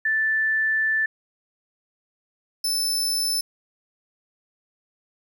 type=tone pair in turn; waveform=sine / sawtooth; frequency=1760 / 5274 Hz; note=A6 / E8; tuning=0 / 0 cents; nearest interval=octave + perfect fifth; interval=1900 cents; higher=second; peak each=-19 dBFS; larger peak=neither; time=0.05-1.06 / 2.64-3.41 s; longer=first; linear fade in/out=5 ms; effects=10-bit